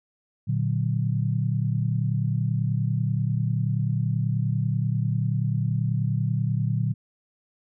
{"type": "chord", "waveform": "sine", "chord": "Bb augmented", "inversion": "none", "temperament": "equal", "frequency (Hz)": [116.54, 146.83, 185], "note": ["Bb2", "D3", "F#3"], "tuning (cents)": [0, 0, 0], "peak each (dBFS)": [-24, -26, -30], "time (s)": [0.47, 6.94], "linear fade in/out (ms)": 20, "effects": []}